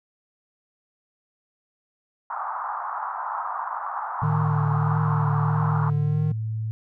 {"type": "band-pass noise", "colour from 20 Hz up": "pink", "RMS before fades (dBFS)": -30, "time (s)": [2.3, 5.9], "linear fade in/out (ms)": 2, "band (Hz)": [800, 1300], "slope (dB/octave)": 48}
{"type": "tone", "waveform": "sine", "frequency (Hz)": 110, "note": "A2", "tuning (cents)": 0, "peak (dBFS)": -25, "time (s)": [4.22, 6.71], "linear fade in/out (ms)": 0}
{"type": "tone with vibrato", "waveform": "triangle", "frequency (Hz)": 150.6, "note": "D3", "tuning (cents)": 44, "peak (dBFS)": -19, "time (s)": [4.23, 6.32], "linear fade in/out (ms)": 5, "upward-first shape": "triangle", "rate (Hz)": 1.6, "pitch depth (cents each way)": 34}
{"effects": []}